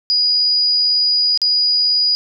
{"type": "tone with dropouts", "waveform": "sine", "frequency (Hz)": 4909, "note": "D#8", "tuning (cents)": -24, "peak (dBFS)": -12, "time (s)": [0.1, 2.15], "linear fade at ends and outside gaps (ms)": 0, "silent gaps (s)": [1.375, 1.417], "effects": []}